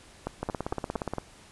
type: two click trains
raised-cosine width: 1 ms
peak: -16 / -16 dBFS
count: 13 / 5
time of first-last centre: 0.43-1.136 / 0.27-1.183 s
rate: 17 / 4.38 Hz
effects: pink hiss -53 dBFS RMS until 1.51 s + resampled to 24000 Hz